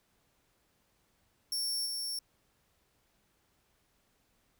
sawtooth tone with level steps, 5460 Hz, F8, 40 cents flat, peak -29 / -32 dBFS, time 1.52-2.19 s, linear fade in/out 2 ms, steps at 1.85 s, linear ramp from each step 20 ms, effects pink hiss -73 dBFS RMS until 4.59 s

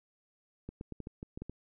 clicks, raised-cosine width 3 ms, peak -28 dBFS, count 9, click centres 0.69 / 0.811 / 0.923 / 1.003 / 1.071 / 1.229 / 1.375 / 1.42 / 1.496 s, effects none

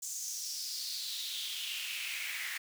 pink noise with high-pass filter sweep, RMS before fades -39 dBFS, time 0.02-2.58 s, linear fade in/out 10 ms, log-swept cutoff 6900 to 1900 Hz, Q 4.3, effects none

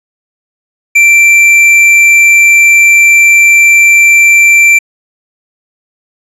sine tone with tanh clipping, 2349 Hz, D7, in tune, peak -3 dBFS, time 0.95-4.79 s, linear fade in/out 10 ms, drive 8 dB, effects resampled to 32000 Hz

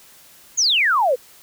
sine exponential sweep, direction down, 6920 to 466.2 Hz, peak -14 dBFS, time 0.57-1.16 s, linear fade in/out 20 ms, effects white hiss -48 dBFS RMS until 1.42 s

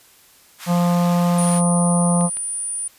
pink high-pass noise, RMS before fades -35 dBFS, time 0.58-1.62 s, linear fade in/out 50 ms, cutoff 1000 Hz, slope 24 dB/octave
harmonic tone, 174.61 Hz, F3, in tune, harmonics 1 / 3 / 4 / 5 / 6 / 7, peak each -15 / -25 / -27 / -29 / -31 / -32 dBFS, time 0.66-2.3 s, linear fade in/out 50 ms
sine tone, 9397 Hz, D9, in tune, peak -23 dBFS, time 1.38-2.88 s, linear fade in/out 5 ms
clicks, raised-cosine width 0.3 ms, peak -23 dBFS, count 3, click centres 1.491 / 2.21 / 2.37 s
effects white hiss -51 dBFS RMS until 2.98 s + resampled to 32000 Hz

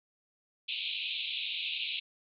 pink band-pass noise, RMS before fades -36 dBFS, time 0.68-2 s, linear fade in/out 10 ms, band 2400 to 4000 Hz, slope 96 dB/octave, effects none

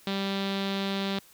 sawtooth tone with low-pass filter, 196 Hz, G3, in tune, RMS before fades -30 dBFS, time 0.07-1.19 s, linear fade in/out 2 ms, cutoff 3800 Hz, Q 3.9, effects white hiss -56 dBFS RMS until 1.33 s

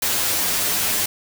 white noise with comb filter, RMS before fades -21 dBFS, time 0.02-1.06 s, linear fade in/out 5 ms, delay 9.8 ms, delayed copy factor +1, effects none

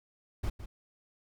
brown noise with echo, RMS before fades -31 dBFS, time 0.43-0.5 s, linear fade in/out 10 ms, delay 160 ms, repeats 1, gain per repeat -11 dB, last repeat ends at 0.66 s, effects none

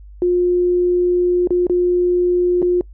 sine tone with dropouts, 355.9 Hz, F4, 33 cents sharp, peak -12 dBFS, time 0.22-2.81 s, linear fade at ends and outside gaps 1 ms, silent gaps 1.473-1.506 / 1.668-1.697 / 2.619-2.626 s, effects noise-tail reverb RT60 0.1 s tail -23 dB re dry + added 50 Hz sine -36 dBFS peak until 2.93 s

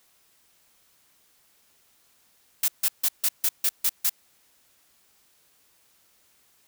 blue noise bursts, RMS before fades -22 dBFS, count 8, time 2.63-4.096 s, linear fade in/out 5 ms, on 52 ms, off 150 ms, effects white hiss -63 dBFS RMS until 6.67 s

